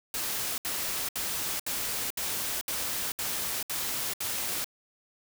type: noise bursts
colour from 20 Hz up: white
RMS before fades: -32 dBFS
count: 9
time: 0.14-4.644 s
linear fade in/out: 2 ms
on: 440 ms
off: 68 ms
effects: none